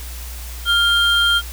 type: tone pair together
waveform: triangle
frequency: 1400 / 3188 Hz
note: F6 / G7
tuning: +4 / +28 cents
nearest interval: octave + major second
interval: 1424 cents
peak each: -14 dBFS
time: 0.65-1.42 s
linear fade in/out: 50 ms
effects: added 60 Hz sine -29 dBFS peak until 1.52 s + white hiss -36 dBFS RMS until 1.52 s